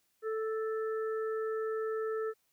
harmonic tone, 440 Hz, A4, in tune, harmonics 1 / 3 / 4, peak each -32 / -42 / -48 dBFS, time 0.22-2.34 s, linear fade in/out 50 ms, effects white hiss -75 dBFS RMS until 2.52 s

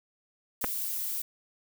violet noise, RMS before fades -33 dBFS, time 0.61-1.22 s, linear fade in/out 5 ms
clicks, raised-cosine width 0.5 ms, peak -15 dBFS, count 2, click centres 0.641 / 0.645 s
effects none

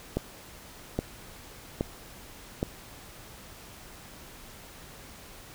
click train, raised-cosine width 2 ms, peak -13 dBFS, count 4, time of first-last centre 0.17-2.629 s, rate 1.22 Hz, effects pink hiss -48 dBFS RMS until 5.54 s

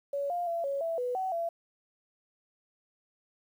sine tone with pitch steps, 563 / 702 / 677 / 556 / 662 / 494.5 / 755 / 675 Hz, C#5 / F5 / E5 / C#5 / E5 / B4 / F#5 / E5, +27 / +9 / +46 / +5 / +7 / +2 / +35 / +41 cents, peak -29 dBFS, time 0.13-1.49 s, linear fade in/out 5 ms, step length 170 ms, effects 10-bit

